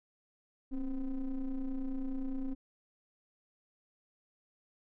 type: ring-modulated tone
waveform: triangle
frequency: 126.1 Hz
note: B2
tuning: 36 cents sharp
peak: -28 dBFS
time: 0.71-2.55 s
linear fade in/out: 20 ms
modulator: 141 Hz
effects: none